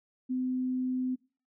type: tone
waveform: sine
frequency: 255.3 Hz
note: C4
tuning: 42 cents flat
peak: -28 dBFS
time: 0.29-1.16 s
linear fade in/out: 20 ms
effects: noise-tail reverb RT60 0.4 s tail -22 dB re dry